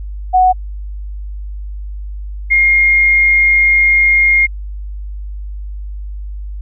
sine tone pair in turn, 740 / 2132 Hz, F#5 / C7, 0 / +32 cents, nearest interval octave + tritone, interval 1832 cents, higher second, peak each -6 / -7 dBFS, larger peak first, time 0.33-0.53 / 2.5-4.47 s, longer second, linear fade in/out 20 ms, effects added 50 Hz sine -22 dBFS peak until 6.61 s

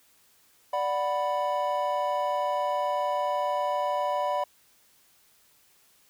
triangle chord, B minor, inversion first, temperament equal, 587.3 / 740 / 987.8 Hz, D5 / F#5 / B5, 0 / 0 / 0 cents, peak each -27 / -29 / -27 dBFS, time 0.73-4.44 s, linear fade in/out 5 ms, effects white hiss -62 dBFS RMS until 6.09 s

